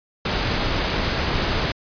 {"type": "noise", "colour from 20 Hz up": "pink", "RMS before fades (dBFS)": -22, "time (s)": [0.25, 1.72], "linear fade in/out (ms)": 5, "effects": ["resampled to 11025 Hz"]}